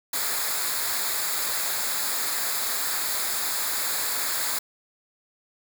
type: noise with comb filter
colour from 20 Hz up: white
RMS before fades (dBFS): -27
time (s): 0.13-4.59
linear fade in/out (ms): 5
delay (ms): 0.34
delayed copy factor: -0.7
effects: none